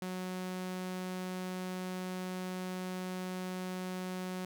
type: tone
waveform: sawtooth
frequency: 184 Hz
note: F#3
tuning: 9 cents flat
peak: -33 dBFS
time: 0.02-4.45 s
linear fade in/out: 2 ms
effects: none